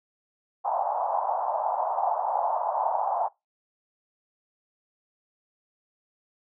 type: band-pass noise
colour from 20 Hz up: white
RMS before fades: -27 dBFS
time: 0.64-3.29 s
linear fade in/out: 20 ms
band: 670 to 920 Hz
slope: 48 dB/octave
effects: noise-tail reverb RT60 0.2 s tail -22 dB re dry